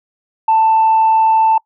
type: tone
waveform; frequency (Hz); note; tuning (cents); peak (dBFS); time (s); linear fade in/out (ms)
sine; 886; A5; +12; -7; 0.48-1.58; 5
effects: noise-tail reverb RT60 0.1 s tail -24 dB re dry + tanh soft clip ceiling -5 dBFS